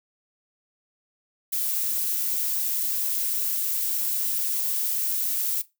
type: noise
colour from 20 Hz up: violet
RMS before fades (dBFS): -26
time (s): 1.52-5.62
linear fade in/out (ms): 10
effects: noise-tail reverb RT60 0.2 s tail -17 dB re dry